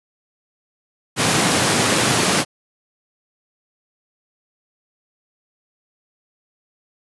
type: high-pass noise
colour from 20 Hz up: pink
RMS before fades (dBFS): -17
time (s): 1.16-2.45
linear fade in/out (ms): 50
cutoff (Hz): 120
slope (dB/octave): 24
effects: resampled to 24000 Hz